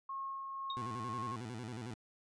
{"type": "tone with tremolo", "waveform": "sine", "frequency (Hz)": 1084, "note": "C#6", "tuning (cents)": -39, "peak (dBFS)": -38, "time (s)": [0.09, 1.36], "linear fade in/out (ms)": 5, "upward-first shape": "sine", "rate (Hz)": 2, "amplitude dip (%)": 30}
{"type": "tone with exponential decay", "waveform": "sine", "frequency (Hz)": 3731, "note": "A#7", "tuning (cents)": 1, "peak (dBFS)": -36, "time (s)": [0.7, 0.81], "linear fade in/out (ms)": 2, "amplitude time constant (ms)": 22}
{"type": "tone with vibrato", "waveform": "20% pulse", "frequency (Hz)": 116.54, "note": "A#2", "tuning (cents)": 0, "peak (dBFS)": -37, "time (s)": [0.77, 1.94], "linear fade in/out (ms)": 0, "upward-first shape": "square", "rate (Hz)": 11, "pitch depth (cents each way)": 120}
{"effects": ["resampled to 22050 Hz"]}